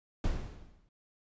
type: noise with exponential decay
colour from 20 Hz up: brown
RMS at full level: -28 dBFS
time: 0.24-0.89 s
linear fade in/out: 2 ms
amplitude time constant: 140 ms
effects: resampled to 16000 Hz